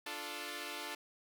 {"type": "chord", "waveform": "5% pulse", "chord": "D minor", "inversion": "none", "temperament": "equal", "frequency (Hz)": [293.7, 349.2, 440], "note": ["D4", "F4", "A4"], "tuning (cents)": [0, 0, 0], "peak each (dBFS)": -34, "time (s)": [0.06, 0.95], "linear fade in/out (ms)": 5, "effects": []}